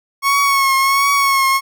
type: tone with vibrato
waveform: 30% pulse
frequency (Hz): 1100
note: C#6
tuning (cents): -14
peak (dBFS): -9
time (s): 0.22-1.61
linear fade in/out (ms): 50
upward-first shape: triangle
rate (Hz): 1.4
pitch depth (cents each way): 45
effects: none